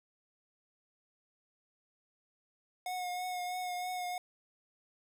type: tone with vibrato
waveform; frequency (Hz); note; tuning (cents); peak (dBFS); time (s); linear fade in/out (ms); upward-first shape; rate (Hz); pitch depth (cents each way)
square; 725; F#5; -35; -36; 2.86-4.18; 2; triangle; 3.1; 27
effects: none